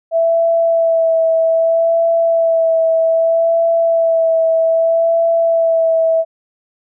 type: tone with vibrato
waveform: sine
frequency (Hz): 659.3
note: E5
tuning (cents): 0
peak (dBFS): -10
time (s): 0.11-6.25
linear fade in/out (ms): 50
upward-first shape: sine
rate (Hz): 0.63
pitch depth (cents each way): 19
effects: none

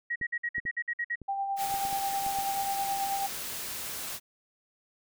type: tone bursts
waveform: sine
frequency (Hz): 1900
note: A#6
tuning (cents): +33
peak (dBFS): -28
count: 10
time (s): 0.1-1.157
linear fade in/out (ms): 10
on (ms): 58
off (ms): 53
type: clicks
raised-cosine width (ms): 3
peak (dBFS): -31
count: 9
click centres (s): 0.213 / 0.582 / 0.653 / 1.217 / 1.741 / 1.852 / 1.929 / 2.265 / 2.387
type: tone with tremolo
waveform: sine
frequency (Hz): 789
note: G5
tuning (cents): +11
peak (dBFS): -27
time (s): 1.28-3.27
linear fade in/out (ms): 10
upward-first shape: sine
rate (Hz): 9.3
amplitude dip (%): 40
type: noise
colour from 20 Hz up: white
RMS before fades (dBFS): -37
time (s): 1.56-4.2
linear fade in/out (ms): 50
effects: none

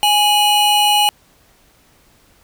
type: tone pair together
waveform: square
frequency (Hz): 830.6 / 2934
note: G#5 / F#7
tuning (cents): 0 / -15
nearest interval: octave + minor seventh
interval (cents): 2185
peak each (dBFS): -14 / -15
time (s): 0.03-1.09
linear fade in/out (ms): 0
effects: pink hiss -53 dBFS RMS until 2.43 s

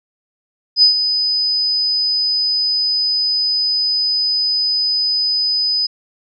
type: tone with ADSR envelope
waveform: sine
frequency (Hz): 5000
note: D#8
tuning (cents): +8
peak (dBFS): -5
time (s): 0.76-5.87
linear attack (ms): 65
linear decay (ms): 110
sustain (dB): -9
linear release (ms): 13
effects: none

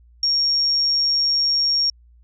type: tone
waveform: sine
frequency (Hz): 5550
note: F8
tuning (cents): -12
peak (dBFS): -16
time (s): 0.23-1.9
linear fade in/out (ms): 2
effects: added 59 Hz sine -48 dBFS peak until 2.23 s

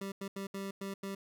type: tone bursts at uneven times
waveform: 25% pulse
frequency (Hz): 196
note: G3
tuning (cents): 0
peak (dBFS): -34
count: 6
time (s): 0.01-0.12 / 0.21-0.28 / 0.36-0.47 / 0.54-0.71 / 0.81-0.94 / 1.03-1.15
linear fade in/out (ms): 5
effects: none

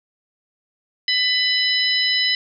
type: harmonic tone with a mistuned harmonic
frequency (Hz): 997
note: B5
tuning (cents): +16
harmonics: 2 / 3 / 4 / 5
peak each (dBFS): -22 / -22 / -22 / -22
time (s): 1.08-2.35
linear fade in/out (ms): 2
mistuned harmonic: 5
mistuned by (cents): +41
effects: none

